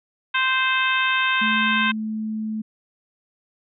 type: harmonic tone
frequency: 521 Hz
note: C5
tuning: 7 cents flat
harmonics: 2 / 3 / 4 / 5 / 6 / 7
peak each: -24 / -22 / -28 / -24 / -29 / -30 dBFS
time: 0.34-1.92 s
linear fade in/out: 10 ms
type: tone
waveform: sine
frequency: 217.4 Hz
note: A3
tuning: 21 cents flat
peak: -24 dBFS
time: 1.41-2.62 s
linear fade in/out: 10 ms
effects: none